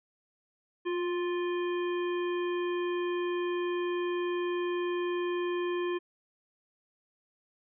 harmonic tone with a mistuned harmonic, 350 Hz, F4, 4 cents sharp, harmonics 1 / 3 / 5 / 7 / 9, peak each -29 / -39 / -43 / -46 / -48 dBFS, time 0.85-5.99 s, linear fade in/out 20 ms, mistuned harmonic 1, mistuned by +18 cents, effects none

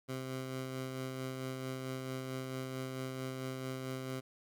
15% pulse tone with tremolo, 130.81 Hz, C3, in tune, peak -31 dBFS, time 0.08-4.21 s, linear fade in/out 20 ms, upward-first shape sine, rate 4.5 Hz, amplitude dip 30%, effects none

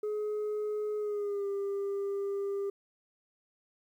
sine tone with pitch glide, 422.1 to 398.4 Hz, G#4 to G4, +28 to +28 cents, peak -28 dBFS, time 0.03-2.7 s, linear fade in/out 5 ms, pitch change -100 cents, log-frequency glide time 0.98-1.47 s, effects tanh soft clip ceiling -30 dBFS + 11-bit

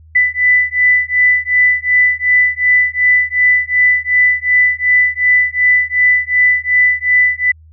sine beating tone pair, 1990 / 1992.7 Hz, B6 / B6, +13 / +15 cents, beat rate 2.7 Hz, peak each -12 dBFS, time 0.15-7.52 s, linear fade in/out 10 ms, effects added 79 Hz sine -39 dBFS peak until 7.72 s

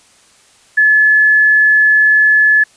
sine tone, 1719 Hz, A6, 41 cents flat, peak -6 dBFS, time 0.77-2.64 s, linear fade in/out 10 ms, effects white hiss -48 dBFS RMS until 2.76 s + resampled to 22050 Hz

